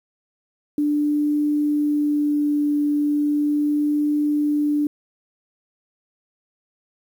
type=tone with vibrato; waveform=sine; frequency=294.6 Hz; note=D4; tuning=6 cents sharp; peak=-17 dBFS; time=0.78-4.87 s; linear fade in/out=2 ms; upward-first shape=triangle; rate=0.37 Hz; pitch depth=10 cents each way; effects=8-bit